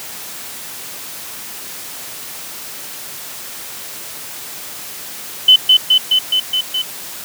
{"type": "tone with echo", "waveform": "sine", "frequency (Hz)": 3031, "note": "F#7", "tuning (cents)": 41, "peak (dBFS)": -3, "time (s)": [5.48, 5.56], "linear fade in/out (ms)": 5, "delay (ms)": 210, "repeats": 6, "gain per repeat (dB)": -2, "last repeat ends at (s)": 6.82, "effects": ["white hiss -30 dBFS RMS until 7.24 s", "high-pass 100 Hz 12 dB/octave"]}